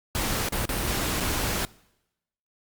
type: noise with dropouts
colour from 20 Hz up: pink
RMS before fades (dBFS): -27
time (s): 0.15-1.65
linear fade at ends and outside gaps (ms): 0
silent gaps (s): 0.487-0.523 / 0.654-0.692 / 1.201-1.206
effects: noise-tail reverb RT60 0.9 s tail -23 dB re dry + Opus 48 kbps

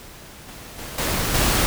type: noise with level steps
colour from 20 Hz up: pink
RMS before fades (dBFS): -42 / -39 / -34 / -23 / -19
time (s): 0-1.66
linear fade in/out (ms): 0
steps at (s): 0.48 / 0.78 / 0.98 / 1.34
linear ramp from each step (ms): 5
effects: none

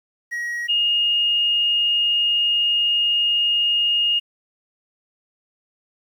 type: tone pair in turn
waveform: triangle / sine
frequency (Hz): 1901 / 2848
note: A#6 / F7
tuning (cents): +33 / +33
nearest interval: perfect fifth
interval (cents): 700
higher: second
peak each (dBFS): -22 / -16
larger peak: second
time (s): 0.31-0.68 / 0.68-4.2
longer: second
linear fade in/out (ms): 20
effects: 9-bit

